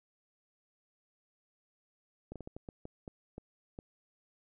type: slowing click train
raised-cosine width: 2 ms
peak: -30 dBFS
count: 10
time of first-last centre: 2.32-3.789 s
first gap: 37 ms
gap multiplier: 1.35
effects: none